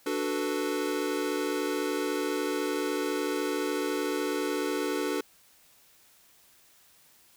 square chord, B minor seventh, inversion first, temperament equal, 293.7 / 370 / 440 / 493.9 Hz, D4 / F#4 / A4 / B4, 0 / 0 / 0 / 0 cents, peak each -33 / -34 / -34 / -37 dBFS, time 0.06-5.21 s, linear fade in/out 5 ms, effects white hiss -60 dBFS RMS until 7.36 s

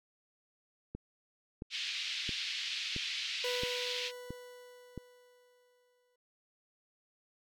click train, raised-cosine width 3 ms, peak -27 dBFS, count 7, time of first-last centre 0.95-4.977 s, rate 1.49 Hz
pink band-pass noise, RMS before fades -38 dBFS, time 1.7-4.12 s, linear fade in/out 50 ms, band 2500 to 4500 Hz, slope 24 dB/octave
40% pulse tone with exponential decay, 493.9 Hz, B4, in tune, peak -33 dBFS, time 3.44-6.16 s, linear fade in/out 5 ms, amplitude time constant 590 ms
effects none

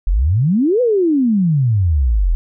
sine exponential two-way sweep, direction up then down, 38.89 to 513 to 38.89 Hz, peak -11 dBFS, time 0.07-2.35 s, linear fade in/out 0 ms, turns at 0.81 s, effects none

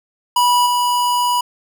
square tone with level steps, 978 Hz, B5, 17 cents flat, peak -12 / -15 dBFS, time 0.36-1.41 s, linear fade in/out 5 ms, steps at 0.66 s, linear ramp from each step 5 ms, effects none

